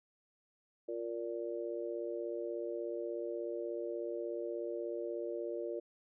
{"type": "harmonic tone", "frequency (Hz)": 116.54, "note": "A#2", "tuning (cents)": 0, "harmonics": [3, 4, 5], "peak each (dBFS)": [-40, -41, -42], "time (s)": [0.88, 5.8], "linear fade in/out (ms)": 10, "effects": []}